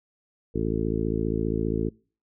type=harmonic tone; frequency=55 Hz; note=A1; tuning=in tune; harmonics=1 / 2 / 3 / 4 / 5 / 6 / 7 / 8; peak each=-32 / -32 / -32 / -32 / -32 / -32 / -32 / -32 dBFS; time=0.54-1.9 s; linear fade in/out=20 ms; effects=noise-tail reverb RT60 0.4 s tail -25 dB re dry